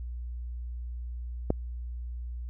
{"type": "click", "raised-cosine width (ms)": 2, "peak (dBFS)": -11, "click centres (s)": 1.504, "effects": ["added 60 Hz sine -34 dBFS peak until 2.49 s"]}